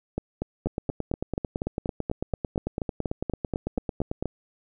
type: two click trains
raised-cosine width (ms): 2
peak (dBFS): -14 / -14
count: 33 / 18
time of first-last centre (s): 0.67-4.226 / 0.18-4.257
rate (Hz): 9 / 4.17
effects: none